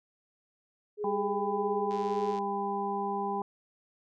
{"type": "tone with tremolo", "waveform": "sine", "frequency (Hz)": 417.4, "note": "G#4", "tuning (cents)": 9, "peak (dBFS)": -30, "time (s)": [0.97, 2.37], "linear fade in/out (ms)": 50, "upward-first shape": "sine", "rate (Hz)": 1.7, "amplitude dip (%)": 30}
{"type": "harmonic tone", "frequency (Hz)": 200, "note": "G3", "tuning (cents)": 35, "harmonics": [1, 2, 4, 5], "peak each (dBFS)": [-37, -35, -33, -36], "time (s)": [1.04, 3.42], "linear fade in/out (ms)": 2}
{"type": "click train", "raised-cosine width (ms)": 0.2, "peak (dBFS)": -31, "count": 52, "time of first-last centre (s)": [1.91, 2.387], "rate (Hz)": 107}
{"effects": []}